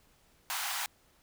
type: high-pass noise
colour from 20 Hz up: pink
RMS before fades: -35 dBFS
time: 0.5-0.86 s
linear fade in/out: 0 ms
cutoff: 760 Hz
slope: 48 dB/octave
effects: pink hiss -66 dBFS RMS until 1.22 s